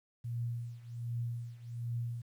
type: tone with tremolo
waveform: sine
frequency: 118.5 Hz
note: A#2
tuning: 29 cents sharp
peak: -32 dBFS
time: 0.24-2.22 s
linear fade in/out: 10 ms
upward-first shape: triangle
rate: 1.3 Hz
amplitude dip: 90%
effects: 11-bit